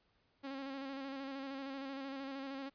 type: tone with vibrato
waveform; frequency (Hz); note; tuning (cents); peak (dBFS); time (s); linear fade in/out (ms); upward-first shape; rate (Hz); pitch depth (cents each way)
sawtooth; 271.9; C#4; -33; -38; 0.43-2.7; 20; square; 13; 30
effects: pink hiss -75 dBFS RMS until 2.74 s + resampled to 11025 Hz